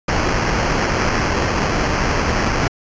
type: noise with sample-and-hold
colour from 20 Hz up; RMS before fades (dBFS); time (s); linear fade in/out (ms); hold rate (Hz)
pink; -18; 0.08-2.68; 5; 3675
effects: resampled to 16000 Hz